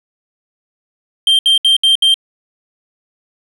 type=tone bursts; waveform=triangle; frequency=3161 Hz; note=G7; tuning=14 cents sharp; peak=-6 dBFS; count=5; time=1.27-2.142 s; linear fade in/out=2 ms; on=120 ms; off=68 ms; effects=none